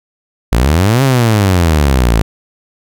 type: exponential two-way sweep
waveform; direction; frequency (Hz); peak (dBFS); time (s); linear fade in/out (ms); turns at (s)
sawtooth; up then down; 52.6 to 138.59 to 52.6; -4; 0.52-2.22; 5; 1.03
effects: none